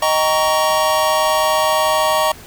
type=chord; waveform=square; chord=Eb dominant seventh; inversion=none; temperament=just; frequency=622.3 / 777.8 / 933.4 / 1120.1 Hz; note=Eb5 / G5 / Bb5 / Db6; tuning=0 / -14 / +2 / +18 cents; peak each=-18 / -24 / -20 / -20 dBFS; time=0.02-2.32 s; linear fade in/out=5 ms; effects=pink hiss -39 dBFS RMS until 2.46 s